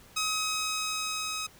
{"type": "tone with level ramp", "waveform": "10% pulse", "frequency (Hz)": 1269, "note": "D#6", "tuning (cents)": 34, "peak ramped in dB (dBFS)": [-19, -24], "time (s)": [0.16, 1.47], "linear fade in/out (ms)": 10, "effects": ["pink hiss -55 dBFS RMS until 1.59 s"]}